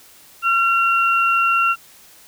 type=tone pair together; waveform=sine; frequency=1365 / 2747 Hz; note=F6 / F7; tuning=-40 / -29 cents; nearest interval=octave; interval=1211 cents; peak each=-15 / -19 dBFS; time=0.42-1.76 s; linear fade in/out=50 ms; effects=white hiss -47 dBFS RMS until 2.27 s